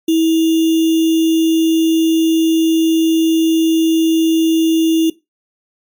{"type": "tone with sample-and-hold", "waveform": "sine", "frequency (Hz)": 324.6, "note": "E4", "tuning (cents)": -27, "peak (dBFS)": -9, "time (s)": [0.08, 5.1], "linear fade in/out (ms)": 5, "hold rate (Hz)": 3150, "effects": ["noise-tail reverb RT60 0.2 s tail -18 dB re dry", "MP3 96 kbps"]}